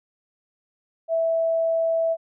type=tone; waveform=sine; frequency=657 Hz; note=E5; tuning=6 cents flat; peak=-19 dBFS; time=1.08-2.17 s; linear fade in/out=50 ms; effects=none